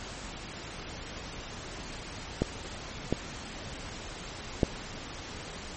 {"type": "clicks", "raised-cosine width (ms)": 2, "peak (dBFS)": [-11, -12, -8], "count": 3, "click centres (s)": [2.42, 3.126, 4.632], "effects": ["pink hiss -41 dBFS RMS until 5.76 s", "MP3 32 kbps"]}